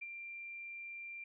sine tone with ADSR envelope, 2372 Hz, D7, 17 cents sharp, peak -40 dBFS, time 0.01-1.24 s, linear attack 15 ms, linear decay 29 ms, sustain -4 dB, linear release 4 ms, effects none

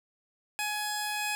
15% pulse tone pair together, 840 / 2521 Hz, G#5 / D#7, +19 / +22 cents, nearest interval octave + perfect fifth, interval 1903 cents, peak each -25 / -29 dBFS, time 0.59-1.35 s, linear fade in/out 0 ms, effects none

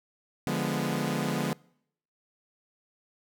sawtooth chord, D diminished seventh, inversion none, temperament equal, 146.83 / 174.61 / 207.7 / 246.9 Hz, D3 / F3 / Ab3 / Cb4, 0 / 0 / 0 / 0 cents, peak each -29 dBFS, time 0.47-1.53 s, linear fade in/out 0 ms, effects noise-tail reverb RT60 0.7 s tail -25 dB re dry

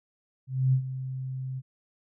sine tone with ADSR envelope, 130.81 Hz, C3, in tune, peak -18 dBFS, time 0.47-1.62 s, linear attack 260 ms, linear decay 85 ms, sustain -13 dB, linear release 39 ms, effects none

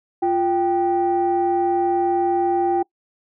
sine tone pair together, 349.2 / 784 Hz, F4 / G5, 0 / 0 cents, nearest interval octave + major second, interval 1400 cents, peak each -18 dBFS, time 0.22-2.83 s, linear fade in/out 10 ms, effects noise-tail reverb RT60 0.1 s tail -24 dB re dry + tanh soft clip ceiling -11 dBFS

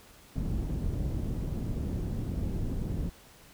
pink low-pass noise, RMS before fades -32 dBFS, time 0.35-3.1 s, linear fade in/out 10 ms, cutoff 250 Hz, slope 12 dB/octave, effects pink hiss -55 dBFS RMS until 3.53 s

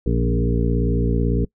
harmonic tone with a mistuned harmonic, 58 Hz, A#1, 8 cents flat, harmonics 1 / 2 / 3 / 4 / 5 / 7 / 8, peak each -20 / -23 / -25 / -26 / -27 / -28 / -29 dBFS, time 0.06-1.45 s, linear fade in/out 5 ms, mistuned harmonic 2, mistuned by +26 cents, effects noise-tail reverb RT60 0.1 s tail -24 dB re dry

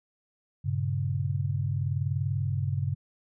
sine chord, G diminished, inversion none, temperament equal with one note detuned, 98 / 118.99 / 138.59 Hz, G2 / Bb2 / Db3, 0 / +36 / 0 cents, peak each -29 / -35 / -29 dBFS, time 0.64-2.95 s, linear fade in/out 20 ms, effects none

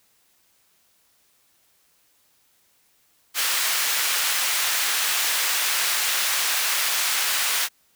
pink high-pass noise, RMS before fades -23 dBFS, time 3.34-7.69 s, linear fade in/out 50 ms, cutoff 1500 Hz, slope 12 dB/octave, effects white hiss -63 dBFS RMS until 7.95 s

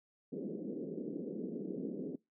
pink band-pass noise, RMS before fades -41 dBFS, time 0.32-2.16 s, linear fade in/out 10 ms, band 180 to 480 Hz, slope 48 dB/octave, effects noise-tail reverb RT60 0.2 s tail -22 dB re dry

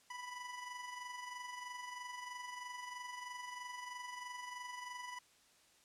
25% pulse tone with amplitude modulation, 987.8 Hz, B5, in tune, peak -39 dBFS, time 0.1-5.19 s, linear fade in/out 5 ms, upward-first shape sine, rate 23.1 Hz, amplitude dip 50%, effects white hiss -68 dBFS RMS until 5.84 s + low-pass 9000 Hz 12 dB/octave

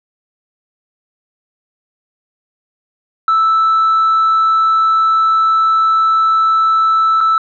sine tone with dropouts, 1317 Hz, E6, 2 cents flat, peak -7 dBFS, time 3.28-7.38 s, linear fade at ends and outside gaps 2 ms, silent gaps 7.206-7.21 s, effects tanh soft clip ceiling -7 dBFS

